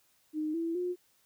sine tone with pitch steps, 308 / 332 / 357.9 Hz, D#4 / E4 / F4, -17 / +12 / +42 cents, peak -30 dBFS, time 0.33-0.96 s, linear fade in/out 50 ms, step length 210 ms, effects white hiss -69 dBFS RMS until 1.25 s

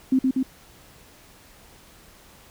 sine tone with echo, 261.6 Hz, C4, in tune, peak -15 dBFS, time 0.12-0.19 s, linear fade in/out 5 ms, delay 120 ms, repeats 2, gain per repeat -2 dB, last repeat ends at 0.43 s, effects pink hiss -51 dBFS RMS until 2.5 s

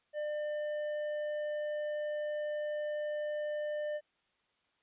triangle tone with tanh clipping, 599 Hz, D5, 34 cents sharp, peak -35 dBFS, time 0.13-4.01 s, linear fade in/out 50 ms, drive 12 dB, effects white hiss -75 dBFS RMS until 4.82 s + resampled to 8000 Hz

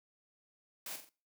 white noise with echo, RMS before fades -43 dBFS, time 0.86-0.96 s, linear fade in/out 2 ms, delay 44 ms, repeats 3, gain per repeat -7 dB, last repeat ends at 1.092 s, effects noise-tail reverb RT60 0.4 s tail -24 dB re dry + high-pass 200 Hz 12 dB/octave

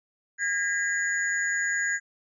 sine tone cluster, 1628 / 1818 / 1983 / 6870 Hz, G#6 / A#6 / B6 / A8, -35 / -44 / +7 / -42 cents, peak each -26 / -34 / -32 / -33 dBFS, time 0.38-2 s, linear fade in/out 50 ms, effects none

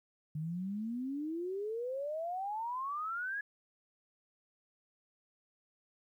sine exponential sweep, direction up, 149.5 to 1697 Hz, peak -35 dBFS, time 0.35-3.41 s, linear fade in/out 5 ms, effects 12-bit

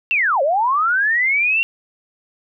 sine linear two-way sweep, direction down then up, 2766 to 523.3 to 2766 Hz, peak -14 dBFS, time 0.11-1.63 s, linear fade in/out 0 ms, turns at 0.42 s, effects none

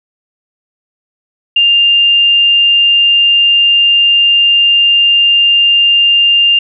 sine tone, 2800 Hz, F7, 4 cents sharp, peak -5 dBFS, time 1.56-6.59 s, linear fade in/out 5 ms, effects none

